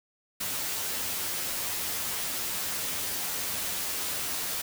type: noise with comb filter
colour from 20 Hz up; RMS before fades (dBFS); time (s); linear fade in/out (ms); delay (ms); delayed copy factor
white; -32; 0.4-4.62; 10; 11; +0.6
effects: none